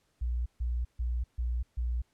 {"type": "tone bursts", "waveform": "sine", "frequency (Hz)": 60, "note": "B1", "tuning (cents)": -49, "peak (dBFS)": -28, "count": 5, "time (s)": [0.21, 2.02], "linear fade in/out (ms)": 10, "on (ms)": 250, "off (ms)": 140, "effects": ["pink hiss -73 dBFS RMS until 2.13 s", "low-pass 11000 Hz 12 dB/octave"]}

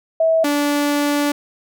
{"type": "tone pair in turn", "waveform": ["sine", "sawtooth"], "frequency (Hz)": [649, 290.1], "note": ["E5", "D4"], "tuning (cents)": [-27, -21], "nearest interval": "octave + major second", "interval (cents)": 1394, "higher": "first", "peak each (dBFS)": -12, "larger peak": "neither", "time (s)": [[0.2, 0.44], [0.44, 1.32]], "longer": "second", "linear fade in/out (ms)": 5, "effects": []}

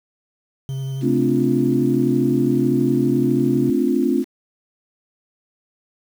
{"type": "tone with vibrato", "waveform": "triangle", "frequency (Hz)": 134.4, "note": "C3", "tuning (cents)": 47, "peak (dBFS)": -21, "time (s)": [0.69, 3.7], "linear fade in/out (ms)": 0, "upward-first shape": "square", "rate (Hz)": 11, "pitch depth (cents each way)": 10}
{"type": "chord", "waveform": "sine", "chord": "D minor seventh", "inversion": "second", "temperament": "equal", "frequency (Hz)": [220, 261.6, 293.7, 349.2], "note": ["A3", "C4", "D4", "F4"], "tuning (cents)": [0, 0, 0, 0], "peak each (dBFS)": [-23, -19, -22, -21], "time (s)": [1.01, 4.25], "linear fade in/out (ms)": 50}
{"effects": ["7-bit"]}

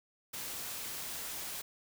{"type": "noise", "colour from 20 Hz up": "white", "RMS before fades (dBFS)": -41, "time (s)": [0.33, 1.62], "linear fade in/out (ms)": 10, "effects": []}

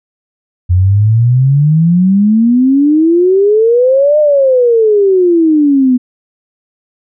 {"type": "exponential two-way sweep", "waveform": "sine", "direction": "up then down", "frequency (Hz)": [87.31, 611, 246.1], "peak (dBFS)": -5, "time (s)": [0.69, 5.98], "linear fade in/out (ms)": 20, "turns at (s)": 4.19, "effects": []}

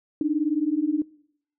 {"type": "beating tone pair", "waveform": "sine", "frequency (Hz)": [291.4, 310.4], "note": ["D4", "D#4"], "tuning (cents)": [-13, -4], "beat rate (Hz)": 19, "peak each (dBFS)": -24, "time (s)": [0.21, 1.02], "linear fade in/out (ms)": 2, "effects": ["noise-tail reverb RT60 0.7 s tail -23 dB re dry"]}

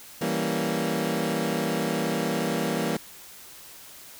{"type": "chord", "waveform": "20% pulse", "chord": "E diminished seventh", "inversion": "none", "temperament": "equal", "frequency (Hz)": [164.81, 196, 233.1, 277.2], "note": ["E3", "G3", "Bb3", "Db4"], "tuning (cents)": [0, 0, 0, 0], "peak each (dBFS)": [-25, -26, -24, -29], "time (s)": [0.21, 2.97], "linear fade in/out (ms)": 5, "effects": ["white hiss -46 dBFS RMS until 4.19 s"]}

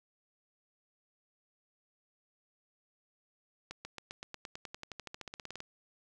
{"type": "accelerating click train", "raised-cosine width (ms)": 0.2, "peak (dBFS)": -25, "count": 23, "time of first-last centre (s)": [3.71, 5.604], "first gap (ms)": 140, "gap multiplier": 0.95, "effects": []}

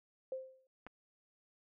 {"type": "tone with exponential decay", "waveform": "sine", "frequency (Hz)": 523, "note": "C5", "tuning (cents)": -1, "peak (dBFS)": -35, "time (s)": [0.32, 0.67], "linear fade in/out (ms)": 2, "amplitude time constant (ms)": 76}
{"type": "clicks", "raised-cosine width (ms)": 0.5, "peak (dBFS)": [-33, -41], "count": 2, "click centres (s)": [0.866, 0.87]}
{"effects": []}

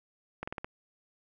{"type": "slowing click train", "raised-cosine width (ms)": 0.5, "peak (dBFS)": -21, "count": 5, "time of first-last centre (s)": [0.43, 0.645], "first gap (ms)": 45, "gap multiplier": 1.12, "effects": []}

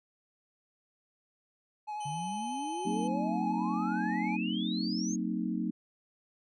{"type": "tone with vibrato", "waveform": "triangle", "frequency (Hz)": 843, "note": "G#5", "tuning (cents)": 26, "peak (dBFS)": -33, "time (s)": [1.87, 4.37], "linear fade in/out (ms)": 20, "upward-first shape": "sine", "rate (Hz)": 11, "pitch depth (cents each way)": 18}
{"type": "tone with pitch glide", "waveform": "15% pulse", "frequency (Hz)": [3040, 3061], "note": ["F#7", "G7"], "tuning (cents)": [46, -42], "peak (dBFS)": -38, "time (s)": [2, 3.08], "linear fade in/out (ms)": 10, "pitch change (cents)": 12, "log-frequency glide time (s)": [2.34, 2.46]}
{"type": "exponential sweep", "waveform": "sine", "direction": "up", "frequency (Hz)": [140.6, 6645], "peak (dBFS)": -37, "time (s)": [2.05, 5.16], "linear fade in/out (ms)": 10}
{"type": "chord", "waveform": "sine", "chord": "C half-diminished seventh", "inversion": "second", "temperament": "equal with one note detuned", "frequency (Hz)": [185, 227.9, 261.6, 311.1], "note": ["Gb3", "Bb3", "C4", "Eb4"], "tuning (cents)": [0, -39, 0, 0], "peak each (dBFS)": [-35, -34, -38, -36], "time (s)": [2.85, 5.71], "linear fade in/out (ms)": 10}
{"effects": ["resampled to 24000 Hz"]}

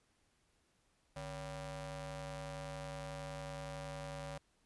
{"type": "ring-modulated tone", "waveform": "sawtooth", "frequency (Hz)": 207.7, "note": "G#3", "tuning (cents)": 0, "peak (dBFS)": -36, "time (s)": [1.16, 4.38], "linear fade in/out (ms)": 5, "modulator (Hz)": 357, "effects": ["pink hiss -75 dBFS RMS until 4.65 s", "resampled to 24000 Hz"]}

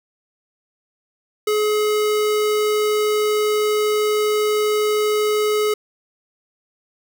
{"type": "tone", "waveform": "square", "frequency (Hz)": 423.7, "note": "G#4", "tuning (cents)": 35, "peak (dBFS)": -17, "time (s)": [1.47, 5.74], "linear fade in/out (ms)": 5, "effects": []}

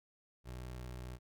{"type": "tone", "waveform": "25% pulse", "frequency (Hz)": 62, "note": "B1", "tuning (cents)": 7, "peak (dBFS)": -40, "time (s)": [0.44, 1.19], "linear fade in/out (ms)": 50, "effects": []}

